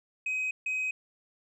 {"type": "tone pair in turn", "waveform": "sine", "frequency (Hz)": [2525, 2525], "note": ["D#7", "D#7"], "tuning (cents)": [25, 25], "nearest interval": "unison", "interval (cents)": 0, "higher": "neither", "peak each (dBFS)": -26, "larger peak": "neither", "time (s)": [[0.26, 0.51], [0.66, 0.91]], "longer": "neither", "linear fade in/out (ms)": 5, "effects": ["tanh soft clip ceiling -27 dBFS"]}